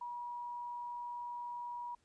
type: tone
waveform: sine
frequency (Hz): 963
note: B5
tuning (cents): -44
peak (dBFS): -40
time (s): 0.01-1.95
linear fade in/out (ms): 5
effects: pink hiss -75 dBFS RMS until 2.04 s + resampled to 22050 Hz